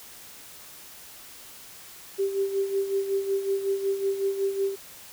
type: tone with tremolo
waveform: sine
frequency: 392 Hz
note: G4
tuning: in tune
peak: -21 dBFS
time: 2.18-4.76 s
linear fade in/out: 20 ms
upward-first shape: sine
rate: 5.4 Hz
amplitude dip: 65%
effects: white hiss -46 dBFS RMS until 5.12 s